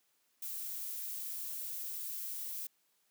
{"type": "noise", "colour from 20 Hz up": "violet", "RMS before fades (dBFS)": -41, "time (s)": [0.42, 2.67], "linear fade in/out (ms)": 5, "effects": ["white hiss -75 dBFS RMS until 3.1 s", "high-pass 150 Hz 12 dB/octave"]}